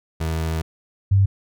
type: tone pair in turn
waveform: 30% pulse / sine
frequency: 80.6 / 97.99 Hz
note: E2 / G2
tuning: -38 / 0 cents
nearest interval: minor third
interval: 338 cents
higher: second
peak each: -19 / -12 dBFS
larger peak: second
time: 0.2-0.62 / 1.11-1.26 s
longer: first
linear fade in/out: 10 ms
effects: none